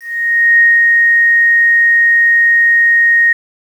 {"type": "tone with ADSR envelope", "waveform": "sine", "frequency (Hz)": 1864.7, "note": "A#6", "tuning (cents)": 0, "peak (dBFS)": -4, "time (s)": [0, 3.33], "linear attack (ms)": 590, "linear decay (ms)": 210, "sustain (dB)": -2, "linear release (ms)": 6, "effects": ["7-bit"]}